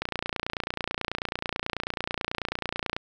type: click train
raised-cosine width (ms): 0.3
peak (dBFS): -12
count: 87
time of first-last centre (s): 0.02-2.965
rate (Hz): 29.2
effects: none